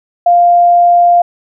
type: tone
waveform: sine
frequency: 698.5 Hz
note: F5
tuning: in tune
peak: -4 dBFS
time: 0.26-1.22 s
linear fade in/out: 5 ms
effects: none

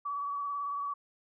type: tone with vibrato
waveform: sine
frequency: 1140 Hz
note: C#6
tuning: 48 cents sharp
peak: -32 dBFS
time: 0.05-0.94 s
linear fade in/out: 10 ms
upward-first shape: sine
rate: 18 Hz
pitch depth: 27 cents each way
effects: none

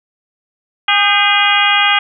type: harmonic tone with a mistuned harmonic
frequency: 409.3 Hz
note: G#4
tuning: 25 cents flat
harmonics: 2 / 3 / 4 / 5 / 6 / 7 / 8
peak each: -17 / -17 / -17 / -17 / -17 / -17 / -17 dBFS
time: 0.88-1.99 s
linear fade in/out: 5 ms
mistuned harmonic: 4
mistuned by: -71 cents
effects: none

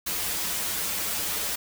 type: noise with comb filter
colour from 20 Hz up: white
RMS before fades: -29 dBFS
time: 0.06-1.56 s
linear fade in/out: 10 ms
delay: 7.8 ms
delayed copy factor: -1
effects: none

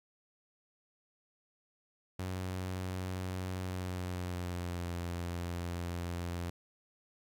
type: tone with pitch glide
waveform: sawtooth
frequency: 92.5 to 86.81 Hz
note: F#2 to F2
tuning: 0 to -10 cents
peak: -32 dBFS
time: 2.19-6.5 s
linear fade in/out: 5 ms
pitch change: -110 cents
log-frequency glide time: 3.61-4.95 s
effects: 12-bit

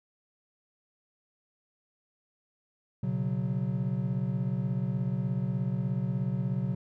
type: chord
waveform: triangle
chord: B suspended second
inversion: none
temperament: equal with one note detuned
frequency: 121.98 / 138.59 / 185 Hz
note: B2 / C#3 / F#3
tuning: -21 / 0 / 0 cents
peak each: -30 dBFS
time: 3.03-6.75 s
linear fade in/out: 5 ms
effects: none

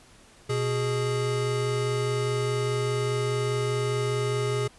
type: tone pair together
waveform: square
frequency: 123.47 / 415.3 Hz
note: B2 / G#4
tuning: 0 / 0 cents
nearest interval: octave + major sixth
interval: 2100 cents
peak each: -28 dBFS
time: 0.49-4.68 s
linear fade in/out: 10 ms
effects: pink hiss -54 dBFS RMS until 4.78 s + resampled to 24000 Hz

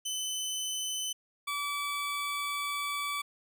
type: tone pair in turn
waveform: 20% pulse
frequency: 3031 / 1150.9 Hz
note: F#7 / D6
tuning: +41 / -35 cents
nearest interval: octave + perfect fourth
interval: 1676 cents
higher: first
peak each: -27 dBFS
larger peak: neither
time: 0.05-1.13 / 1.47-3.22 s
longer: second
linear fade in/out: 10 ms
effects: none

